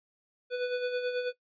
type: tone with tremolo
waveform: square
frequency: 495.3 Hz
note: B4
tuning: 5 cents sharp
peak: -28 dBFS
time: 0.5-1.33 s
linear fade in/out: 50 ms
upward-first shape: sine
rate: 9.2 Hz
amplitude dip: 50%
effects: noise-tail reverb RT60 0.1 s tail -18 dB re dry + resampled to 11025 Hz